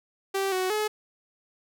sawtooth tone with pitch steps, 389.4 / 371.8 / 425.8 Hz, G4 / F#4 / G#4, -12 / +8 / +43 cents, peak -21 dBFS, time 0.34-0.88 s, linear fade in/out 10 ms, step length 180 ms, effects none

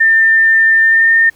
sine tone with pitch glide, 1797 to 1818.9 Hz, A6 to A#6, +36 to -43 cents, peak -6 dBFS, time 0-1.3 s, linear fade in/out 10 ms, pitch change +21 cents, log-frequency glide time 0.82-1.12 s, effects pink hiss -49 dBFS RMS until 1.35 s

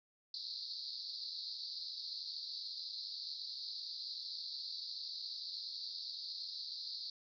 pink band-pass noise, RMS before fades -45 dBFS, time 0.34-7.1 s, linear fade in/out 2 ms, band 4000 to 4900 Hz, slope 96 dB/octave, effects none

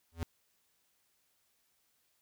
square tone with exponential growth, 83.1 Hz, E2, 15 cents sharp, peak -30 dBFS, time 0.12-0.23 s, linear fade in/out 0 ms, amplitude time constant 23 ms, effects white hiss -75 dBFS RMS until 2.21 s

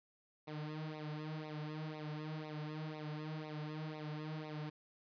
sawtooth tone with flanger, 153.6 Hz, D#3, 22 cents flat, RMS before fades -44 dBFS, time 0.47-4.7 s, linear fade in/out 10 ms, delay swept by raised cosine 0.62 to 5.22 ms, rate 2 Hz, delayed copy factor -0.95, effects resampled to 11025 Hz + 12-bit

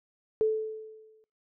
sine tone with exponential decay, 436.6 Hz, A4, 13 cents flat, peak -20 dBFS, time 0.41-1.24 s, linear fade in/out 0 ms, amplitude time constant 180 ms, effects noise-tail reverb RT60 0.3 s tail -25 dB re dry

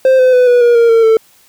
triangle tone with pitch steps, 523.3 / 511.3 / 499.7 / 488.3 / 477.1 / 466.2 / 455.6 / 445.2 Hz, C5 / C5 / B4 / B4 / A#4 / A#4 / A#4 / A4, 0 / -40 / +20 / -20 / +40 / 0 / -40 / +20 cents, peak -3 dBFS, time 0.05-1.17 s, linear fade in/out 2 ms, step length 140 ms, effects white hiss -48 dBFS RMS until 1.48 s

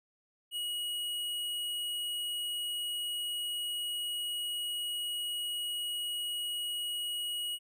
square tone, 2904 Hz, F#7, 33 cents flat, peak -34 dBFS, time 0.51-7.59 s, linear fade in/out 50 ms, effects none

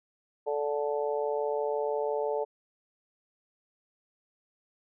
harmonic tone, 145.9 Hz, D3, 11 cents flat, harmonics 3 / 4 / 5 / 6, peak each -30 / -32 / -39 / -36 dBFS, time 0.46-2.45 s, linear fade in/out 20 ms, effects none

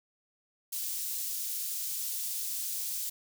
white high-pass noise, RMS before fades -35 dBFS, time 0.72-3.1 s, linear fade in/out 10 ms, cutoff 5200 Hz, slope 12 dB/octave, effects none

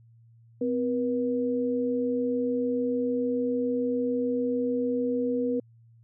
sine tone pair together, 255.5 / 482.3 Hz, C4 / B4, -41 / -41 cents, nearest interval major seventh, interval 1100 cents, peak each -27 dBFS, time 0.61-5.6 s, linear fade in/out 5 ms, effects added 115 Hz sine -53 dBFS peak until 6.03 s

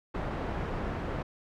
pink low-pass noise, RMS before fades -34 dBFS, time 0.14-1.23 s, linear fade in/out 10 ms, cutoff 1400 Hz, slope 12 dB/octave, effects none

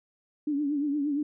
sine tone with vibrato, 289.6 Hz, D4, 24 cents flat, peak -25 dBFS, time 0.47-1.23 s, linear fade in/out 5 ms, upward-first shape triangle, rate 8.6 Hz, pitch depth 94 cents each way, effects none

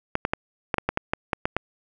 clicks, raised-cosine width 0.5 ms, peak -7 dBFS, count 11, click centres 0.154 / 0.251 / 0.335 / 0.742 / 0.783 / 0.89 / 0.974 / 1.135 / 1.332 / 1.455 / 1.566 s, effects none

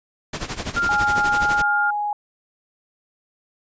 pink noise with tremolo, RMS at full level -26 dBFS, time 0.33-1.62 s, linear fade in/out 5 ms, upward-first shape sine, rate 12 Hz, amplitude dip 80%
sine tone with pitch glide, 1396.9 to 1407.4 Hz, F6 to F6, 0 to +13 cents, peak -18 dBFS, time 0.76-1.91 s, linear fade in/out 10 ms, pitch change +13 cents, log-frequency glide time 0.89-1.68 s
sine tone, 830.6 Hz, G#5, in tune, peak -21 dBFS, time 0.89-2.13 s, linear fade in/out 2 ms
effects resampled to 16000 Hz

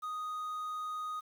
triangle tone with quantisation, 1244.5 Hz, D#6, in tune, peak -34 dBFS, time 0.02-1.21 s, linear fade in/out 20 ms, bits 10, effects none

